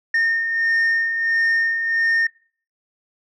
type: beating tone pair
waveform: sine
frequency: 1826 / 1827.5 Hz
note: A#6 / A#6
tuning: -36 / -35 cents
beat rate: 1.5 Hz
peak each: -23 / -15 dBFS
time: 0.14-2.27 s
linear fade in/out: 5 ms
effects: noise-tail reverb RT60 0.5 s tail -26 dB re dry + tanh soft clip ceiling -14 dBFS